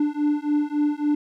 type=beating tone pair; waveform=triangle; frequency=293.7 / 297.3 Hz; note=D4 / D4; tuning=0 / +21 cents; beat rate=3.6 Hz; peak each=-21 dBFS; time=0-1.15 s; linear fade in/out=5 ms; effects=none